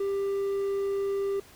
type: tone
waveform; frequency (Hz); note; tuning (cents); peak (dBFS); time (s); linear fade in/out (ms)
triangle; 395.6; G4; +16; -24; 0-1.4; 5
effects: pink hiss -53 dBFS RMS until 1.55 s

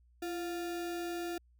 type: tone with sample-and-hold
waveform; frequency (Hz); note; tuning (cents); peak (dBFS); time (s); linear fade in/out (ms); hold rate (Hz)
sine; 341.8; F4; -37; -35; 0.22-1.38; 5; 1050
effects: added 60 Hz sine -62 dBFS peak until 1.59 s

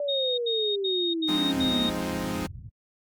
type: exponential sweep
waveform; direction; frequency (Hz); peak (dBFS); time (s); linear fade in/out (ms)
sine; down; 586 to 230.9; -26; 0-1.89; 2
type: tone bursts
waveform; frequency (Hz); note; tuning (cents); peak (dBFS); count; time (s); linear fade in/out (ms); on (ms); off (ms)
sine; 3719; A#7; -5; -26; 5; 0.08-1.9; 10; 300; 80
type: chord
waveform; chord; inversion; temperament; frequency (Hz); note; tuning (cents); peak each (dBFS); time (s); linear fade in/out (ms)
sawtooth; F minor seventh; none; equal; 174.61 / 207.7 / 261.6 / 311.1; F3 / Ab3 / C4 / Eb4; 0 / 0 / 0 / 0; -30; 1.28-2.47; 10
type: low-pass noise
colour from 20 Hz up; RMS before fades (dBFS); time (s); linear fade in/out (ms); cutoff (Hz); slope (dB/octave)
white; -39; 1.53-2.69; 5; 110; 24
effects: high-pass 60 Hz 12 dB/octave + Opus 32 kbps

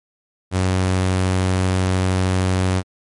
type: tone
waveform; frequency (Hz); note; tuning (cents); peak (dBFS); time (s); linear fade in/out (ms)
sawtooth; 93; F#2; +9; -12; 0.51-2.83; 50
effects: MP3 48 kbps

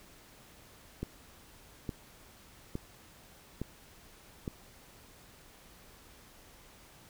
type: click train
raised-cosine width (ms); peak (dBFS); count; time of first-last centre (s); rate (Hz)
3; -22; 5; 1.03-4.478; 1.16
effects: pink hiss -57 dBFS RMS until 7.09 s

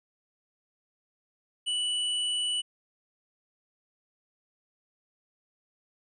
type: tone with hard clipping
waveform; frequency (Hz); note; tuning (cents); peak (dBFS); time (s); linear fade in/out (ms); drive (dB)
sine; 2960; F#7; 0; -28; 1.66-2.62; 20; 15
effects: resampled to 24000 Hz

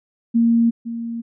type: tone with echo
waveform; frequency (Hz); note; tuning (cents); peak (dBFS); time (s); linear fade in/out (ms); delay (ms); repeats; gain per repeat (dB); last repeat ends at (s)
sine; 231.9; A#3; -9; -12; 0.34-0.71; 20; 510; 1; -12; 1.22
effects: none

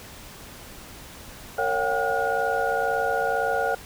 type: tone cluster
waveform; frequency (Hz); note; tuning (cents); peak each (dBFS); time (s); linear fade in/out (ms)
sine; 460.3 / 556 / 722 / 784 / 1436; A#4 / C#5 / F#5 / G5 / F6; -22 / +5 / -43 / 0 / +48; -28; 1.58-3.75; 5
effects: pink hiss -43 dBFS RMS until 3.85 s

